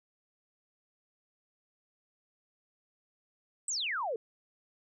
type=exponential sweep; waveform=sine; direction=down; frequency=8372 to 420 Hz; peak=-31 dBFS; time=3.68-4.16 s; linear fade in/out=2 ms; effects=none